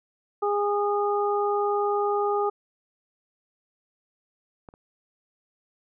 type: harmonic tone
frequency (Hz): 409.8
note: G#4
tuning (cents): -23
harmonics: 1 / 2 / 3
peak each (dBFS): -24 / -27 / -29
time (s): 0.42-2.5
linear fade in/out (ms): 10
type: clicks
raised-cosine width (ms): 1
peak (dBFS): -28 / -37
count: 2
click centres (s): 4.688 / 4.739
effects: none